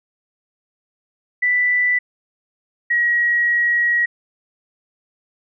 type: tone pair in turn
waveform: sine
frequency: 1979 / 1904.3 Hz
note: B6 / A#6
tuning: +3 / +36 cents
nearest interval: minor second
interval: 67 cents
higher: first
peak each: -14 dBFS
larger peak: neither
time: 1.42-1.99 / 2.9-4.06 s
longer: second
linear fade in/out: 10 ms
effects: none